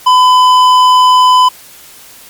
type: tone with tanh clipping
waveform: sine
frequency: 1007 Hz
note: B5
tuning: 33 cents sharp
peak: -5 dBFS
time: 0.06-1.49 s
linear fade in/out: 10 ms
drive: 12 dB
effects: white hiss -36 dBFS RMS until 2.29 s + MP3 96 kbps